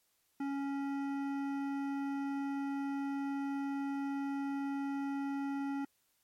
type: tone with hard clipping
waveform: sine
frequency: 277.8 Hz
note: C#4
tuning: 4 cents sharp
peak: -36 dBFS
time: 0.4-5.85 s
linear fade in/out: 5 ms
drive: 13 dB
effects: white hiss -75 dBFS RMS until 6.23 s + MP3 64 kbps